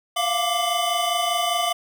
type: tone cluster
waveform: square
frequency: 686 / 711 / 1176 / 3001 Hz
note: F5 / F5 / D6 / F#7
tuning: -31 / +31 / +2 / +24 cents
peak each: -27 dBFS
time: 0.16-1.73 s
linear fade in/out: 10 ms
effects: none